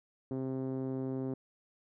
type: tone with low-pass filter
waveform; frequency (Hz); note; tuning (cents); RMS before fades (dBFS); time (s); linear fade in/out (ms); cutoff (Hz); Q
5% pulse; 131.8; C3; +13; -36; 0.31-1.34; 2; 320; 1.7
effects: none